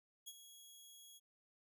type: tone with ADSR envelope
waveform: 15% pulse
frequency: 3322 Hz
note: G#7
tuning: in tune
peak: -39 dBFS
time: 0.26-1.2 s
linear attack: 20 ms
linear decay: 43 ms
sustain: -11 dB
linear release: 32 ms
effects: none